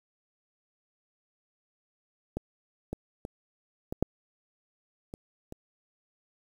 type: clicks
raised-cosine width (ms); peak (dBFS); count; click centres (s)
2; -18 / -20 / -23 / -20 / -10 / -26 / -27; 7; 2.37 / 2.93 / 3.251 / 3.925 / 4.026 / 5.139 / 5.524
effects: 8-bit